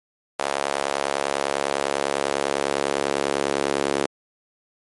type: tone with high-pass filter sweep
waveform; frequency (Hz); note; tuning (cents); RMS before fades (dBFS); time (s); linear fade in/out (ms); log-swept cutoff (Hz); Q
sawtooth; 70; C#2; +18; -24; 0.39-4.06; 5; 640 to 390; 1.6
effects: MP3 48 kbps